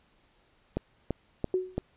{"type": "click train", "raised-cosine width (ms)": 2, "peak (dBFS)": -15, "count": 4, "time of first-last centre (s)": [0.77, 1.78], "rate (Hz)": 2.97}
{"type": "tone with exponential decay", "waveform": "sine", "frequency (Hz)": 370, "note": "F#4", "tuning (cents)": 0, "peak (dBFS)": -21, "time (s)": [1.54, 1.81], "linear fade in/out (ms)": 1, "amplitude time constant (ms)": 57}
{"effects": ["pink hiss -66 dBFS RMS until 1.96 s", "resampled to 8000 Hz"]}